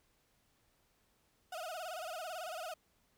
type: tone with vibrato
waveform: 35% pulse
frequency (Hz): 680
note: F5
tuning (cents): -46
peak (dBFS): -39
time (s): 1.52-2.74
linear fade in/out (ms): 5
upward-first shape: sine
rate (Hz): 18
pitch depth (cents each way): 160
effects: pink hiss -74 dBFS RMS until 3.17 s

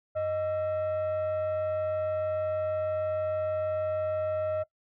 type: tone with frequency modulation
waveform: sine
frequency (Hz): 622.3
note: D#5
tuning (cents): 0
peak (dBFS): -25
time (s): 0.15-4.64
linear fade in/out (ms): 20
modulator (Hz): 717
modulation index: 0.37
effects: noise-tail reverb RT60 0.1 s tail -18 dB re dry + tanh soft clip ceiling -25 dBFS

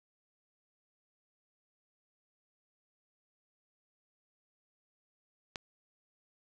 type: click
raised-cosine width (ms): 0.2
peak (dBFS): -20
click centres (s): 5.558
effects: none

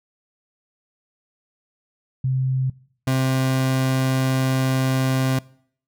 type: tone pair in turn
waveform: sine / 30% pulse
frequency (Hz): 130.81 / 131.35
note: C3 / C3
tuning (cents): 0 / +7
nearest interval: unison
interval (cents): 7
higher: second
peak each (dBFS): -18 / -15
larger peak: second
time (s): 2.24-2.7 / 3.07-5.39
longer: second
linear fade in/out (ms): 5
effects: noise-tail reverb RT60 0.6 s tail -23 dB re dry

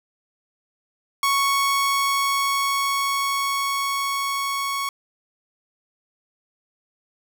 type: tone with level ramp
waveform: sawtooth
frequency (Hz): 1108.7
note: C#6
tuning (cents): 0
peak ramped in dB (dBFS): -14 to -20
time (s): 1.23-4.89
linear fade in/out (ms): 2
effects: none

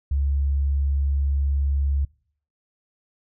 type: tone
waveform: sine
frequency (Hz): 69.8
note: C#2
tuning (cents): +13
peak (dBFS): -19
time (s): 0.11-2.05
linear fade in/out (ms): 5
effects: noise-tail reverb RT60 0.6 s tail -25 dB re dry

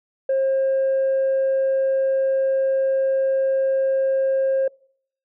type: tone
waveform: sine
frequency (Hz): 535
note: C5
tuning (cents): +38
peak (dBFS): -15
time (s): 0.29-4.68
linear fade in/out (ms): 5
effects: noise-tail reverb RT60 0.6 s tail -26 dB re dry + tanh soft clip ceiling -15 dBFS

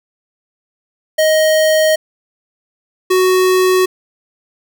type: tone pair in turn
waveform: square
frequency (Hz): 626 / 370.8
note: D#5 / F#4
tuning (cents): +10 / +4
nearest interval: major sixth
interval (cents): 906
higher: first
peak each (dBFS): -10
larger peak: neither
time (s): 1.18-1.96 / 3.1-3.86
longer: first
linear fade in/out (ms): 10
effects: none

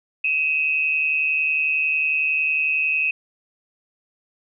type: tone pair together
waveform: sine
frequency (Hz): 2538 / 2689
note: D#7 / E7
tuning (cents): +34 / +34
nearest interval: minor second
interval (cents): 100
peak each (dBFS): -19 / -25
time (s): 0.24-3.11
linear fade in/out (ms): 5
effects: none

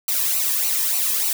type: noise with flanger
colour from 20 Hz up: blue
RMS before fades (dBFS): -21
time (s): 0.08-1.33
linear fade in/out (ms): 2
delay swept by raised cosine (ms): 0.58 to 1.42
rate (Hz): 3.4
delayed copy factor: -0.75
effects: none

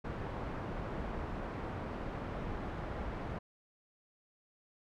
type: low-pass noise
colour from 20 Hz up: pink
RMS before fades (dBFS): -40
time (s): 0.04-3.39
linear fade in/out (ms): 10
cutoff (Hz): 1300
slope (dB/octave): 12
effects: none

